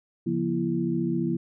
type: tone cluster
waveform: sine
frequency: 140 / 174.4 / 239.6 / 334.6 Hz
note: C#3 / F3 / A#3 / E4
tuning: +18 / -2 / +48 / +26 cents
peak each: -33 / -28 / -29 / -28 dBFS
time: 0.26-1.37 s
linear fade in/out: 10 ms
effects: none